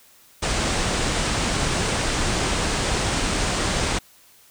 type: low-pass noise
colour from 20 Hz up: pink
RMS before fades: -23 dBFS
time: 0.42-3.99 s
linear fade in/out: 10 ms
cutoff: 9300 Hz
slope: 96 dB/octave
effects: white hiss -53 dBFS RMS until 4.5 s